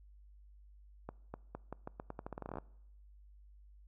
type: accelerating click train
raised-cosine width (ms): 1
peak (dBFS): -28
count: 19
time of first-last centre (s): 1.09-2.585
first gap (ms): 250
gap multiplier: 0.84
effects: noise-tail reverb RT60 0.8 s tail -23 dB re dry + added 50 Hz sine -56 dBFS peak until 3.87 s